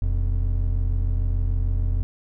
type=tone pair together; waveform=triangle; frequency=40.63 / 87.3 Hz; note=E1 / F2; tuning=-24 / 0 cents; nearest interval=octave + minor second; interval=1324 cents; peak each=-19 / -22 dBFS; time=0.02-2.03 s; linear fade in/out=0 ms; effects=none